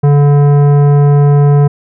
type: tone with tanh clipping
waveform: triangle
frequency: 144.1 Hz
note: D3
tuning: 33 cents flat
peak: -6 dBFS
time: 0.03-1.68 s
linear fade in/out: 10 ms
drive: 18 dB
effects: none